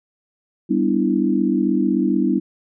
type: chord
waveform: sine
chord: E minor seventh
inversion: first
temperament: equal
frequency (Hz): 196 / 246.9 / 293.7 / 329.6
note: G3 / B3 / D4 / E4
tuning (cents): 0 / 0 / 0 / 0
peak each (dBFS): -21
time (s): 0.69-2.4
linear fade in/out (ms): 20
effects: none